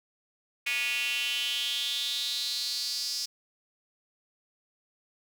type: tone with high-pass filter sweep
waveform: square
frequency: 130 Hz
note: C3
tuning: 11 cents flat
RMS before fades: -31 dBFS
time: 0.66-3.26 s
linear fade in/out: 10 ms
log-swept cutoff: 2400 to 5100 Hz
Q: 6.1
effects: none